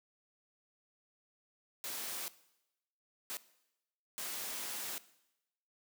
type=noise bursts at uneven times; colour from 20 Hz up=white; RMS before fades=-41 dBFS; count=3; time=1.84-2.28 / 3.3-3.37 / 4.18-4.98 s; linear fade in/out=0 ms; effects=noise-tail reverb RT60 0.9 s tail -18 dB re dry + high-pass 200 Hz 12 dB/octave